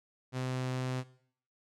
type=tone; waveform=sawtooth; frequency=128.4 Hz; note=C3; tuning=32 cents flat; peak=-29 dBFS; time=0.32-1.04 s; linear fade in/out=50 ms; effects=noise-tail reverb RT60 0.6 s tail -17 dB re dry + low-pass 8000 Hz 12 dB/octave